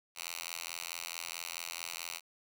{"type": "tone with high-pass filter", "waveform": "5% pulse", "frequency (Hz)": 84.6, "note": "E2", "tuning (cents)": 45, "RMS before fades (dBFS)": -42, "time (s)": [0.15, 2.21], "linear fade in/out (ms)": 50, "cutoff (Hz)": 2400, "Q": 0.69, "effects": []}